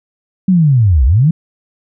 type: linear two-way sweep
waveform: sine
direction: down then up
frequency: 194.3 to 57.1 to 171.4 Hz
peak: -6 dBFS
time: 0.48-1.31 s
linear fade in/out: 5 ms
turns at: 1.05 s
effects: none